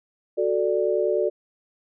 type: chord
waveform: sine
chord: D major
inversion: first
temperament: equal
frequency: 370 / 440 / 587.3 Hz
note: F#4 / A4 / D5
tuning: 0 / 0 / 0 cents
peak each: -24 dBFS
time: 0.37-1.3 s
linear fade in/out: 20 ms
effects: none